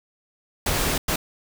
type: noise bursts at uneven times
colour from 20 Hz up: pink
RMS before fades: -23 dBFS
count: 2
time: 0.66-0.98 / 1.08-1.16 s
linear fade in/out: 5 ms
effects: none